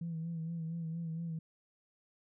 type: tone with vibrato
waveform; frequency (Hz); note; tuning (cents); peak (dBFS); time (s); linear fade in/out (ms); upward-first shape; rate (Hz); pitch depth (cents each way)
sine; 164.81; E3; 0; -35; 0.01-1.39; 5; sine; 4.3; 46
effects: tanh soft clip ceiling -32 dBFS